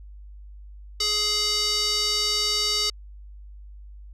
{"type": "tone with band-pass filter", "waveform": "square", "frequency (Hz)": 420, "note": "G#4", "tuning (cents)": 19, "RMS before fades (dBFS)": -24, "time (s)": [1, 2.9], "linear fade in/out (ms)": 5, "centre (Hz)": 4800, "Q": 3.9, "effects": ["added 50 Hz sine -40 dBFS peak until 4.13 s"]}